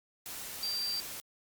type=tone in noise; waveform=sine; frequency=4699 Hz; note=D8; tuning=in tune; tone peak=-32 dBFS; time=0.63-1 s; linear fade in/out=0 ms; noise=white; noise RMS=-42 dBFS; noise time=0.26-1.2 s; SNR=+7 dB; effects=Opus 48 kbps